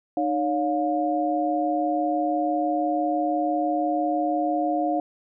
sine tone cluster, 306 / 564 / 710 Hz, D#4 / C#5 / F5, -29 / +30 / +28 cents, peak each -25 / -29 / -24 dBFS, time 0.17-5 s, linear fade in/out 2 ms, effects none

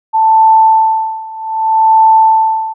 sine tone with tremolo, 884 Hz, A5, 8 cents sharp, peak -3 dBFS, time 0.13-2.74 s, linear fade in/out 20 ms, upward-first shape sine, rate 0.64 Hz, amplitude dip 90%, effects none

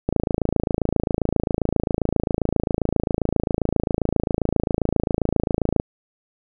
click train, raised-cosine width 2 ms, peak -6 dBFS, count 158, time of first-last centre 0.09-5.799 s, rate 27.5 Hz, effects none

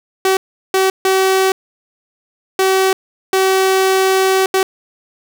sawtooth tone bursts at uneven times, 380.9 Hz, G4, 50 cents flat, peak -7 dBFS, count 6, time 0.25-0.37 / 0.74-0.9 / 1.05-1.52 / 2.59-2.93 / 3.33-4.46 / 4.54-4.63 s, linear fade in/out 2 ms, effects none

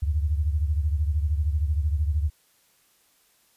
sine beating tone pair, 73.42 / 86.42 Hz, D2 / F2, 0 / -18 cents, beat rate 13 Hz, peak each -22 / -28 dBFS, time 0.02-2.3 s, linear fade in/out 10 ms, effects white hiss -63 dBFS RMS until 3.56 s + resampled to 32000 Hz

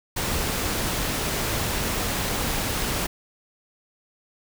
pink noise, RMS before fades -26 dBFS, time 0.16-3.07 s, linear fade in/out 10 ms, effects none

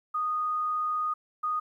sine tone bursts at uneven times, 1237 Hz, D#6, 10 cents flat, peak -26 dBFS, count 2, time 0.14-1.14 / 1.43-1.6 s, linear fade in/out 10 ms, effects 11-bit

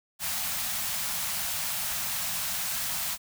white band-stop noise, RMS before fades -31 dBFS, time 0.19-3.18 s, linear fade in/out 50 ms, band 230 to 610 Hz, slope 48 dB/octave, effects none

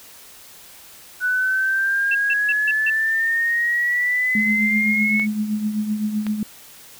sine exponential sweep, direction up, 1480 to 2217 Hz, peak -17 dBFS, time 1.2-5.27 s, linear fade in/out 50 ms
sine tone bursts, 2688 Hz, E7, 33 cents sharp, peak -19 dBFS, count 5, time 2.11-2.9 s, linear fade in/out 5 ms, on 38 ms, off 150 ms
sine tone with tremolo, 212.3 Hz, G#3, 38 cents sharp, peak -17 dBFS, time 4.35-6.43 s, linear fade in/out 2 ms, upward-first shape triangle, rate 7.8 Hz, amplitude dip 65%
clicks, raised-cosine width 0.3 ms, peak -16 dBFS, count 2, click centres 5.197 / 6.267 s
effects white hiss -44 dBFS RMS until 6.99 s

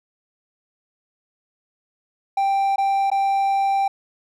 triangle tone with dropouts, 786 Hz, G5, 4 cents sharp, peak -15 dBFS, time 2.37-3.88 s, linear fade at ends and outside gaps 5 ms, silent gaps 2.76-2.781 / 3.102-3.115 s, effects none

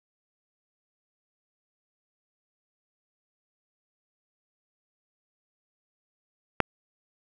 click, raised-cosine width 0.5 ms, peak -4 dBFS, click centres 6.603 s, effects 7-bit

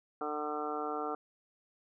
harmonic tone, 150 Hz, D3, 37 cents sharp, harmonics 2 / 3 / 4 / 5 / 6 / 7 / 8 / 9, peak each -42 / -39 / -46 / -39 / -48 / -49 / -41 / -42 dBFS, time 0.21-1.15 s, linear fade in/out 2 ms, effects none

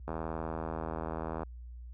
click train, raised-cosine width 1 ms, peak -22 dBFS, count 110, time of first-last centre 0.08-1.432 s, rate 80.6 Hz, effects added 60 Hz sine -40 dBFS peak until 1.93 s + high-pass 60 Hz 12 dB/octave

